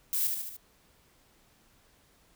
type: noise with echo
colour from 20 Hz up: violet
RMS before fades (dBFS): -29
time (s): 0.13-0.27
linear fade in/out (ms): 0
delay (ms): 74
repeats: 4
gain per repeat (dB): -4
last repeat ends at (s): 0.566
effects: pink hiss -64 dBFS RMS until 2.35 s